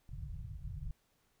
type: low-pass noise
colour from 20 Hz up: pink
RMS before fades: -43 dBFS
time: 0.09-0.91 s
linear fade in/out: 2 ms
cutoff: 160 Hz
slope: 96 dB/octave
effects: pink hiss -75 dBFS RMS until 1.4 s